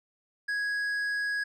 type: tone with tanh clipping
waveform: sine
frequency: 1661.2 Hz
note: G#6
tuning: in tune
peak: -29 dBFS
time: 0.48-1.44 s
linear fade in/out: 10 ms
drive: 7 dB
effects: none